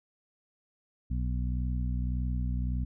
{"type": "harmonic tone", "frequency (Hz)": 61.74, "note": "B1", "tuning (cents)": 0, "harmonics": [1, 2, 3, 4], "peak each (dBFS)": [-29, -35, -39, -41], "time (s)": [1.1, 2.85], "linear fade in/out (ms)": 10, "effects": []}